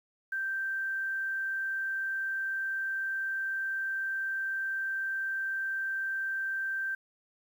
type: tone with quantisation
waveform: sine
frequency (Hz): 1566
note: G6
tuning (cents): -2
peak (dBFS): -30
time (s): 0.32-6.95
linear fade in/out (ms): 5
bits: 10
effects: none